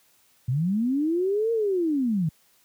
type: linear two-way sweep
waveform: sine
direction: up then down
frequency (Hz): 116.54 to 466.3 to 147.9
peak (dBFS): -21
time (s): 0.48-2.29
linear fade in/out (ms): 5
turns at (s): 1.52
effects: white hiss -62 dBFS RMS until 2.64 s + high-pass 60 Hz 12 dB/octave